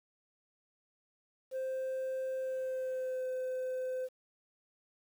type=tone with pitch glide; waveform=sine; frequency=523.3 to 513.1 Hz; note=C5 to C5; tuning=0 to -34 cents; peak=-31 dBFS; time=1.51-4.09 s; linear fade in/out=50 ms; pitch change=-34 cents; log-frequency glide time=2.37-3.25 s; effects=tanh soft clip ceiling -33 dBFS + 10-bit